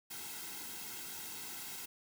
white noise with comb filter, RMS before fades -45 dBFS, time 0.1-1.86 s, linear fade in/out 10 ms, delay 1.7 ms, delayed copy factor -0.75, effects none

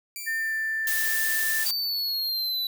5% pulse tone with exponential decay, 2339 Hz, D7, 8 cents flat, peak -23 dBFS, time 0.16-1.64 s, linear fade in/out 1 ms, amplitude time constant 320 ms
sine tone with pitch glide, 1800 to 1774.2 Hz, A6 to A6, +39 to +14 cents, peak -25 dBFS, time 0.26-1.65 s, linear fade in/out 20 ms, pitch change -25 cents, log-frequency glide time 0.37-0.55 s
blue noise, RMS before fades -28 dBFS, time 0.87-1.71 s, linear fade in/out 2 ms
square linear sweep, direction down, 4638 to 3951 Hz, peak -26 dBFS, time 1.66-2.67 s, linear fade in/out 2 ms
effects none

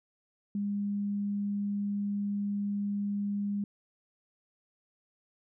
sine tone, 202.9 Hz, G#3, 40 cents flat, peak -29 dBFS, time 0.55-3.64 s, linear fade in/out 2 ms, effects none

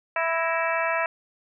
harmonic tone with a mistuned harmonic, 329.6 Hz, E4, in tune, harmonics 2 / 3 / 4 / 5 / 6 / 7 / 8, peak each -27 / -29 / -30 / -31 / -32 / -32 / -33 dBFS, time 0.16-1.06 s, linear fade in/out 2 ms, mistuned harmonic 6, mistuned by -85 cents, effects none

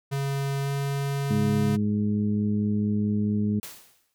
square tone with pitch glide, 138.59 to 139.63 Hz, C#3 to C#3, 0 to +13 cents, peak -26 dBFS, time 0.11-1.77 s, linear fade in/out 20 ms, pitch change +13 cents, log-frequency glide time 0.62-0.69 s
harmonic tone, 104.5 Hz, G#2, 11 cents sharp, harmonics 1 / 2 / 3 / 4, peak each -28 / -23 / -37 / -37 dBFS, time 1.3-3.6 s, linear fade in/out 10 ms
white noise with exponential decay, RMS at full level -37 dBFS, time 3.63-4.14 s, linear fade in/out 0 ms, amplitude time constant 110 ms
effects none

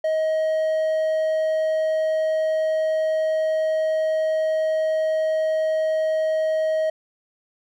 triangle tone, 631 Hz, D#5, 24 cents sharp, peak -17 dBFS, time 0.04-6.9 s, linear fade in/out 5 ms, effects none

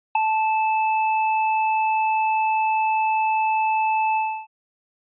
square tone with ADSR envelope, 875 Hz, A5, 10 cents flat, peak -13 dBFS, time 0.15-4.47 s, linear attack 5 ms, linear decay 7 ms, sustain -6 dB, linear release 310 ms, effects resampled to 8000 Hz

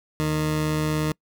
20% pulse tone pair together, 77 / 154 Hz, D#2 / D#3, -17 / -17 cents, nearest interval octave, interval 1200 cents, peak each -29 / -18 dBFS, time 0.2-1.12 s, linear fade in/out 0 ms, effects noise-tail reverb RT60 0.1 s tail -26 dB re dry

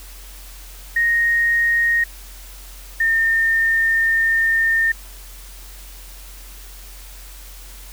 sine tone pair in turn, 1864 / 1817.2 Hz, A#6 / A#6, -1 / -45 cents, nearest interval unison, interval 44 cents, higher first, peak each -14 dBFS, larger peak neither, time 0.96-2.04 / 3-4.92 s, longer second, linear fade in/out 5 ms, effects added 45 Hz sine -37 dBFS peak until 7.92 s + white hiss -42 dBFS RMS until 7.92 s

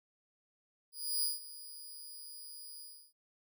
10% pulse tone with ADSR envelope, 4913 Hz, D#8, 23 cents flat, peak -23 dBFS, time 0.92-3.13 s, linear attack 310 ms, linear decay 160 ms, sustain -17 dB, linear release 320 ms, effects none

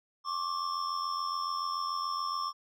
triangle tone cluster, 1078 / 1165 / 5400 Hz, C#6 / D6 / E8, -49 / -14 / +41 cents, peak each -34 / -32 / -38 dBFS, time 0.24-2.53 s, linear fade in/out 50 ms, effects none

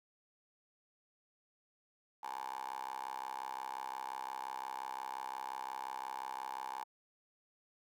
10% pulse tone with high-pass filter, 65.7 Hz, C2, 8 cents sharp, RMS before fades -43 dBFS, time 2.23-6.84 s, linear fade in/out 5 ms, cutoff 860 Hz, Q 8.5, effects none

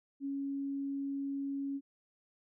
sine tone, 277.2 Hz, C#4, in tune, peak -34 dBFS, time 0.2-1.81 s, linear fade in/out 50 ms, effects none

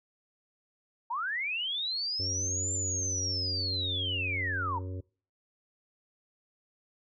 sine linear two-way sweep, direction up then down, 880 to 7280 to 880 Hz, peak -30 dBFS, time 1.1-4.79 s, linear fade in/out 10 ms, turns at 2.72 s
harmonic tone, 92.5 Hz, F#2, in tune, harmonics 1 / 3 / 4 / 5 / 6, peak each -35 / -45 / -47 / -49 / -51 dBFS, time 2.19-5.01 s, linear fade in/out 10 ms
effects noise-tail reverb RT60 0.4 s tail -23 dB re dry

